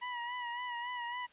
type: tone with vibrato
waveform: 25% pulse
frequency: 970 Hz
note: B5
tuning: 31 cents flat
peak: -33 dBFS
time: 0.01-1.27 s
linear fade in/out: 20 ms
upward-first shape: sine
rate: 3.6 Hz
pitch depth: 45 cents each way
effects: white hiss -63 dBFS RMS until 1.32 s + resampled to 8000 Hz